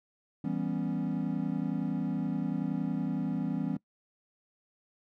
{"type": "chord", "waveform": "triangle", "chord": "C# half-diminished seventh", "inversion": "first", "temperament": "equal", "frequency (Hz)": [164.81, 196, 246.9, 277.2], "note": ["E3", "G3", "B3", "C#4"], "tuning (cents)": [0, 0, 0, 0], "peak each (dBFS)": -33, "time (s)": [0.44, 3.77], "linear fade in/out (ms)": 5, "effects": ["noise-tail reverb RT60 0.1 s tail -22 dB re dry"]}